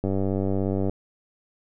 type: click train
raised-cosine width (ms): 2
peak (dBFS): -13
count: 84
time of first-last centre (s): 0.04-0.896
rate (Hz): 97
effects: none

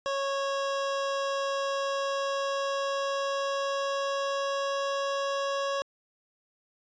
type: tone with pitch glide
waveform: 25% pulse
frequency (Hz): 551 to 554.2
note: C#5 to C#5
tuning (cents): -11 to -1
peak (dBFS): -24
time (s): 0.06-5.82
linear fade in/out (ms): 0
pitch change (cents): +10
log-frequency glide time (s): 1.5-4.98
effects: resampled to 16000 Hz

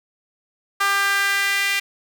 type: tone with high-pass filter sweep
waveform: sawtooth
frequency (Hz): 397.5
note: G4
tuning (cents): +24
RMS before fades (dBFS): -20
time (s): 0.8-1.8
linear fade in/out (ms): 10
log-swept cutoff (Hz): 1300 to 2200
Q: 3.1
effects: none

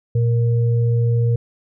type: tone pair together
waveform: sine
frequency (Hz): 117.1 / 468.4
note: A#2 / A#4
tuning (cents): +8 / +8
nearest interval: 2 octaves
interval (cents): 2400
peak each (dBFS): -14 / -26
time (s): 0.15-1.36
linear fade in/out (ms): 5
effects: none

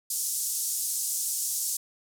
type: band-pass noise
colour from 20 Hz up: pink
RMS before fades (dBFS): -30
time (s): 0.1-1.77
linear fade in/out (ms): 5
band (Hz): 6300 to 13000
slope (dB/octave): 24
effects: none

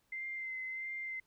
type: tone with vibrato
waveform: sine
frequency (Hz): 2076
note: C7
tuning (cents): -14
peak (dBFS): -38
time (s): 0.12-1.2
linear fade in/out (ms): 5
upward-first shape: sine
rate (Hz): 1.5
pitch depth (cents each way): 21
effects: pink hiss -75 dBFS RMS until 1.26 s

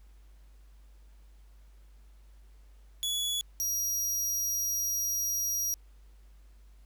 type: tone pair in turn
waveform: sawtooth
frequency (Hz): 3398 / 5736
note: G#7 / F8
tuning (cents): +39 / +45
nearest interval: major sixth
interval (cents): 906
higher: second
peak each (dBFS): -26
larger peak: neither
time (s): 3.03-3.41 / 3.6-5.74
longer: second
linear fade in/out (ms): 0
effects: added 50 Hz sine -52 dBFS peak until 6.85 s + pink hiss -69 dBFS RMS until 6.85 s

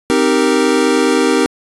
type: chord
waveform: square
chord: C minor seventh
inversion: none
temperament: equal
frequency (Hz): 261.6 / 311.1 / 392 / 466.2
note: C4 / Eb4 / G4 / Bb4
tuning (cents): 0 / 0 / 0 / 0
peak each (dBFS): -17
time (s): 0.1-1.46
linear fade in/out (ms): 0
effects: resampled to 24000 Hz

